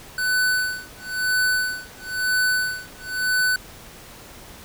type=tone with tremolo; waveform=square; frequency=1500 Hz; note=F#6; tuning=23 cents sharp; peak=-18 dBFS; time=0.18-3.56 s; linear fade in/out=2 ms; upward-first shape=sine; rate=1 Hz; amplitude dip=100%; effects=pink hiss -43 dBFS RMS until 4.64 s